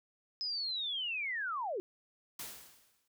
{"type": "linear sweep", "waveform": "sine", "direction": "down", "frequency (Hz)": [5120, 340], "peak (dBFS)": -34, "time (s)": [0.41, 1.8], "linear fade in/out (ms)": 0}
{"type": "noise with exponential decay", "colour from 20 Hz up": "white", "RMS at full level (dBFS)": -41, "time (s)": [2.39, 3.08], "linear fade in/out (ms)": 5, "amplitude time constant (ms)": 150}
{"effects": []}